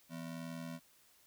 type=ring-modulated tone; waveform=square; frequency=207.7 Hz; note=G#3; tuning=in tune; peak=-40 dBFS; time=0.09-0.8 s; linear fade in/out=50 ms; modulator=40.5 Hz; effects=white hiss -67 dBFS RMS until 1.26 s